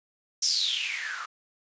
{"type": "noise with band-pass filter sweep", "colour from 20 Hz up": "blue", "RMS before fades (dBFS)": -29, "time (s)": [0.42, 1.26], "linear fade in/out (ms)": 10, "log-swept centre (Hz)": [5800, 1200], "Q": 9.4, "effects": ["resampled to 16000 Hz"]}